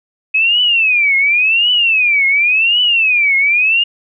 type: tone with vibrato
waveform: sine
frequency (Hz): 2535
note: D#7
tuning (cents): +32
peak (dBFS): -9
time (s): 0.34-3.84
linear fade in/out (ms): 10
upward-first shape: triangle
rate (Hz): 0.91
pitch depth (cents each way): 290
effects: none